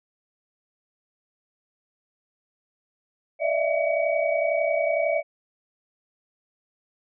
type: tone cluster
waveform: sine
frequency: 582 / 644 / 675 / 2267 Hz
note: D5 / E5 / E5 / C#7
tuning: -16 / -41 / +41 / +38 cents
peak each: -25 / -25 / -27 / -30 dBFS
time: 3.39-5.23 s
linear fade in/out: 50 ms
effects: none